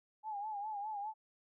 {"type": "tone with vibrato", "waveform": "sine", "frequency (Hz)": 837, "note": "G#5", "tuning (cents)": 13, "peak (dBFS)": -38, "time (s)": [0.23, 1.14], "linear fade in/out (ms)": 50, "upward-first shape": "sine", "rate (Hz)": 4.9, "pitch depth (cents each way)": 80, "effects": []}